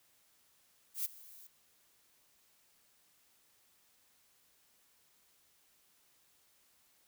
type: noise with ADSR envelope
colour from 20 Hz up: violet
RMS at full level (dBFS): -34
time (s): 0.94-1.47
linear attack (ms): 110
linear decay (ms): 16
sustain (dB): -21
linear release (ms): 3
effects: white hiss -70 dBFS RMS until 7.07 s